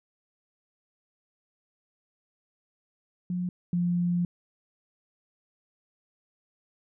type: tone pair in turn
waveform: sine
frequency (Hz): 179 / 175.11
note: F3 / F3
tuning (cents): +43 / +5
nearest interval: unison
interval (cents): 38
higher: first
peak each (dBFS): -27 / -23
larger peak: second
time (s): 3.3-3.49 / 3.73-4.25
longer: second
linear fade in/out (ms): 2
effects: none